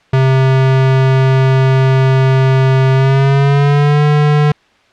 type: tone with pitch glide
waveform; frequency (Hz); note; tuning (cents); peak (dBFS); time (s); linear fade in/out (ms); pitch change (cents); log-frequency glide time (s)
square; 132.3 to 148.5; C3 to D3; +20 to +20; -8; 0.13-4.52; 5; +200; 2.93-4.03
effects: white hiss -50 dBFS RMS until 4.92 s + low-pass 3000 Hz 12 dB/octave